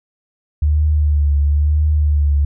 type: tone with vibrato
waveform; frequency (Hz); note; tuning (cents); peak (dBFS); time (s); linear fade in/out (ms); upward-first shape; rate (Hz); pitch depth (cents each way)
sine; 74; D2; +14; -11; 0.62-2.45; 5; triangle; 1; 58
effects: none